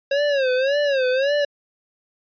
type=tone with vibrato; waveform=square; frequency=544 Hz; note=C#5; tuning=33 cents flat; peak=-18 dBFS; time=0.11-1.45 s; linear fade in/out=5 ms; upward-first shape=sine; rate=1.8 Hz; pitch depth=130 cents each way; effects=resampled to 11025 Hz